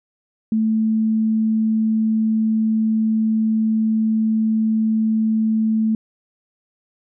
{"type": "tone", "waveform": "sine", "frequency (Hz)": 220, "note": "A3", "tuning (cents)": 0, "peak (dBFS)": -15, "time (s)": [0.52, 5.95], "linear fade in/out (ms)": 2, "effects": []}